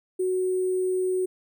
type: tone with sample-and-hold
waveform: sine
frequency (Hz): 370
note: F#4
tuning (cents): 0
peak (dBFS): -22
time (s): 0.19-1.26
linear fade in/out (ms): 10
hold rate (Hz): 8820
effects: none